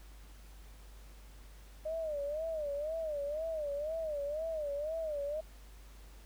sine tone with vibrato, 609 Hz, D#5, 37 cents flat, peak -34 dBFS, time 1.85-5.41 s, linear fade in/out 10 ms, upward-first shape sine, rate 2 Hz, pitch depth 130 cents each way, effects added 50 Hz sine -51 dBFS peak until 6.25 s + pink hiss -61 dBFS RMS until 6.25 s

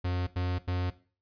45% pulse tone bursts, 90 Hz, F#2, 47 cents flat, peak -28 dBFS, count 3, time 0.04-0.904 s, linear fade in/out 10 ms, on 230 ms, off 87 ms, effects noise-tail reverb RT60 0.4 s tail -17 dB re dry + resampled to 11025 Hz

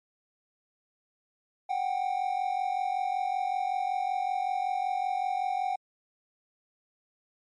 triangle tone pair together, 738.7 / 784 Hz, F#5 / G5, -3 / 0 cents, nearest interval minor second, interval 103 cents, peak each -28 dBFS, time 1.69-5.76 s, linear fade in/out 10 ms, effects MP3 48 kbps

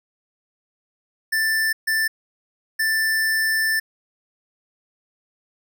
square tone bursts at uneven times, 1770 Hz, A6, 10 cents sharp, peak -19 dBFS, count 3, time 1.32-1.73 / 1.87-2.08 / 2.79-3.8 s, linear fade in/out 10 ms, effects none

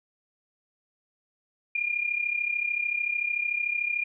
sine tone with amplitude modulation, 2414 Hz, D7, 47 cents sharp, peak -22 dBFS, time 1.75-4.04 s, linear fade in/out 5 ms, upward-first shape sine, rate 33.5 Hz, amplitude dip 75%, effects none

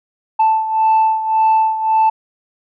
sine beating tone pair, 880 / 881.8 Hz, A5 / A5, 0 / +4 cents, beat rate 1.8 Hz, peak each -11 / -16 dBFS, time 0.39-2.1 s, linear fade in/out 10 ms, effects tanh soft clip ceiling -7 dBFS

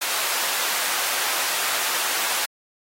pink high-pass noise, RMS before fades -25 dBFS, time 0.01-2.46 s, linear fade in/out 10 ms, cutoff 920 Hz, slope 12 dB/octave, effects AAC 48 kbps

